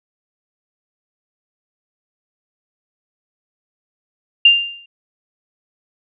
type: tone with exponential decay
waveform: sine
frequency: 2794 Hz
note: F7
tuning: in tune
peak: -3 dBFS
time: 4.45-4.86 s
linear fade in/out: 5 ms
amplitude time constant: 87 ms
effects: none